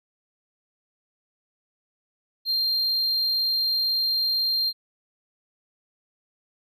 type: tone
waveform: triangle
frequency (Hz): 4186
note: C8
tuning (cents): 0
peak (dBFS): -20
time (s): 2.45-4.73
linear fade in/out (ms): 50
effects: none